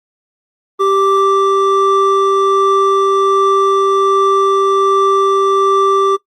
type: tone pair together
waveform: triangle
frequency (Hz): 391.4 / 1172.9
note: G4 / D6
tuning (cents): -3 / -3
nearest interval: octave + perfect fifth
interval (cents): 1900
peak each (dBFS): -10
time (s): 0.79-6.17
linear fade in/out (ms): 20
effects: noise-tail reverb RT60 0.1 s tail -19 dB re dry + Opus 24 kbps